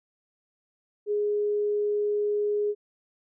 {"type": "tone", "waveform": "sine", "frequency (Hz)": 415.3, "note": "G#4", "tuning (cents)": 0, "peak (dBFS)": -23, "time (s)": [1.06, 2.75], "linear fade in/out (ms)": 50, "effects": []}